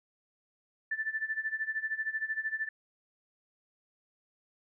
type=tone with tremolo; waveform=sine; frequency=1762 Hz; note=A6; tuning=2 cents sharp; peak=-28 dBFS; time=0.91-2.69 s; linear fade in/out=5 ms; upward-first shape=sine; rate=13 Hz; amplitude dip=85%; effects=none